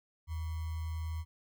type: tone with sample-and-hold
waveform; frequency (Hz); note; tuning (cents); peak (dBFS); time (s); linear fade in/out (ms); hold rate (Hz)
sine; 80.5; E2; -41; -34; 0.27-1.25; 50; 1050
effects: none